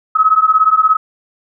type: beating tone pair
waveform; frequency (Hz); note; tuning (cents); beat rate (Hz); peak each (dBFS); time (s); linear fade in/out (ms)
sine; 1272 / 1289; D#6 / E6; +38 / -39; 17; -11; 0.15-0.97; 10
effects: none